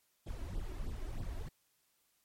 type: noise with flanger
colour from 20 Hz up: brown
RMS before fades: -40 dBFS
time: 0.26-1.49 s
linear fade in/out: 10 ms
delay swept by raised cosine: 0.22 to 3.12 ms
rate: 3.2 Hz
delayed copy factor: +0.95
effects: white hiss -75 dBFS RMS until 2.24 s + MP3 64 kbps